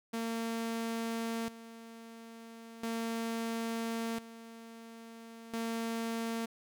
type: tone with tremolo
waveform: sawtooth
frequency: 228.3 Hz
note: A#3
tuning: 36 cents flat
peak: -30 dBFS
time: 0.13-6.46 s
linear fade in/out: 10 ms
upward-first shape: square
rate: 0.37 Hz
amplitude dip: 80%
effects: none